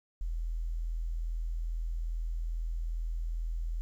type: tone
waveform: sine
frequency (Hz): 41.2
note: E1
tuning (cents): 0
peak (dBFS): -31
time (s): 0.21-3.81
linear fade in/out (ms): 0
effects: 11-bit